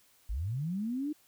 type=linear sweep; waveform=sine; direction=up; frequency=43.82 to 308.8 Hz; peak=-31 dBFS; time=0.29-1.13 s; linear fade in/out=10 ms; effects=white hiss -65 dBFS RMS until 1.27 s